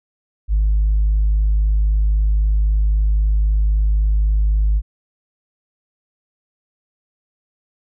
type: tone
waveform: sine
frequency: 51.9 Hz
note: G#1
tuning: in tune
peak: -11 dBFS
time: 0.48-4.82 s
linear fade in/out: 50 ms
effects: tanh soft clip ceiling -10 dBFS